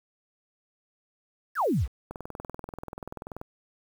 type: exponential sweep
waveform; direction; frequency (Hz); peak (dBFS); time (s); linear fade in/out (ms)
sine; down; 1885 to 46.47; -22; 1.55-1.88; 50
type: click train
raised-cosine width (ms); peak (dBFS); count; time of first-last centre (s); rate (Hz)
1; -23; 28; 2.11-3.414; 20.7
effects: 8-bit